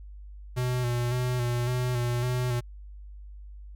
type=tone with vibrato; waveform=square; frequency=123 Hz; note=B2; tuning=7 cents flat; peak=-26 dBFS; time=0.56-2.61 s; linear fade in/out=20 ms; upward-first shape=square; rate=1.8 Hz; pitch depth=30 cents each way; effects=added 50 Hz sine -41 dBFS peak until 3.75 s